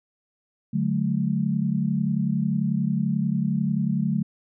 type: chord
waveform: sine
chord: D major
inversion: none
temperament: equal with one note detuned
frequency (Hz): 146.83 / 185 / 216.2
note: D3 / F#3 / A3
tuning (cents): 0 / 0 / -30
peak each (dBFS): -26 / -25 / -25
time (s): 0.73-4.23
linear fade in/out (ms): 10
effects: none